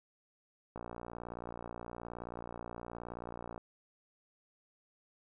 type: click train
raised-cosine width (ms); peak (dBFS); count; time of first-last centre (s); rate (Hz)
1; -29; 167; 0.76-3.578; 58.9
effects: none